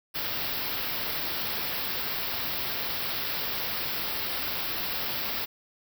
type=band-stop noise; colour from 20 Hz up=white; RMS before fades=-31 dBFS; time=0.14-5.46 s; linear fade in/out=20 ms; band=5400 to 13000 Hz; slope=96 dB/octave; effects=none